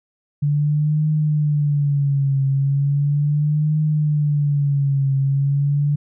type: tone with vibrato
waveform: sine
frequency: 144.7 Hz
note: D3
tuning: 25 cents flat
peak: -15 dBFS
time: 0.42-5.96 s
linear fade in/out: 10 ms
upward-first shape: triangle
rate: 0.37 Hz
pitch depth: 110 cents each way
effects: none